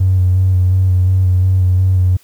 triangle tone with vibrato, 92.5 Hz, F#2, in tune, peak -5 dBFS, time 0-2.17 s, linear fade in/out 10 ms, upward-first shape square, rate 2.8 Hz, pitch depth 22 cents each way, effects tanh soft clip ceiling -6 dBFS + white hiss -50 dBFS RMS until 2.23 s

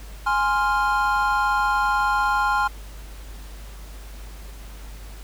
triangle chord, F minor, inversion first, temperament equal, 830.6 / 1046.5 / 1396.9 Hz, Ab5 / C6 / F6, 0 / 0 / 0 cents, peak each -21 dBFS, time 0.26-2.68 s, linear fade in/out 10 ms, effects added 50 Hz sine -36 dBFS peak until 5.23 s + pink hiss -46 dBFS RMS until 5.23 s

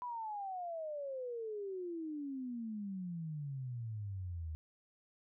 sine exponential sweep, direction down, 1000 to 77 Hz, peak -39 dBFS, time 0.02-4.55 s, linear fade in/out 0 ms, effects none

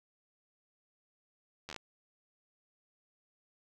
slowing click train, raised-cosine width 0.2 ms, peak -25 dBFS, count 6, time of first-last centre 1.69-1.763 s, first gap 11 ms, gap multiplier 1.14, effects none

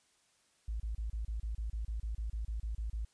sine tone bursts, 54.8 Hz, A1, 6 cents flat, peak -34 dBFS, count 16, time 0.68-3.05 s, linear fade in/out 5 ms, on 120 ms, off 30 ms, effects white hiss -71 dBFS RMS until 3.13 s + resampled to 22050 Hz

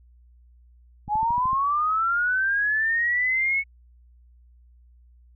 click train, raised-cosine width 5 ms, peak -25 dBFS, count 7, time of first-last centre 1.08-1.531 s, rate 13.3 Hz
sine linear sweep, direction up, 817 to 2217 Hz, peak -20 dBFS, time 1.08-3.64 s, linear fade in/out 50 ms
effects added 60 Hz sine -51 dBFS peak until 5.35 s

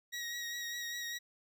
20% pulse tone with vibrato, 1897 Hz, A#6, 30 cents sharp, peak -33 dBFS, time 0.12-1.19 s, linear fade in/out 20 ms, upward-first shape sine, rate 5 Hz, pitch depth 22 cents each way, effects none

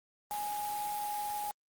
sine tone in noise, 830.6 Hz, G#5, in tune, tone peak -34 dBFS, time 0.31-1.51 s, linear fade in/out 0 ms, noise white, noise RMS -43 dBFS, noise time 0.31-1.51 s, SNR +6 dB, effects Opus 32 kbps

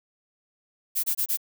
violet noise bursts, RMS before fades -25 dBFS, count 4, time 0.95-1.373 s, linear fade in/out 20 ms, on 87 ms, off 25 ms, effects none

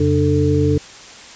sine tone cluster, 89 / 139.3 / 296.6 / 443 Hz, F2 / C#3 / D4 / A4, +33 / +9 / +17 / +12 cents, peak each -18 dBFS, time 0-0.78 s, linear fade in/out 5 ms, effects white hiss -38 dBFS RMS until 1.35 s + resampled to 16000 Hz

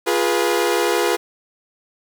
sawtooth chord, F diminished, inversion none, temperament equal with one note detuned, 349.2 / 415.3 / 487.1 Hz, F4 / Ab4 / Cb5, 0 / 0 / -24 cents, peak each -17 dBFS, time 0.06-1.17 s, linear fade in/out 20 ms, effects 8-bit

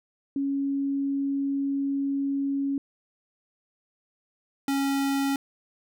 sine / square tone pair in turn, 277.2 / 275.8 Hz, C#4 / C#4, 0 / -9 cents, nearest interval unison, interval 9 cents, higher first, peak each -24 dBFS, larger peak neither, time 0.36-2.78 / 4.68-5.36 s, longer first, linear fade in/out 2 ms, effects none

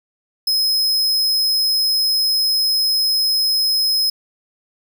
45% pulse tone, 5120 Hz, D#8, 49 cents sharp, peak -15 dBFS, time 0.47-4.1 s, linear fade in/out 5 ms, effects none

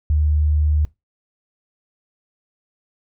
sine tone, 75.4 Hz, D2, 46 cents sharp, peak -14 dBFS, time 0.1-0.85 s, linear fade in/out 0 ms, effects noise-tail reverb RT60 0.2 s tail -21 dB re dry

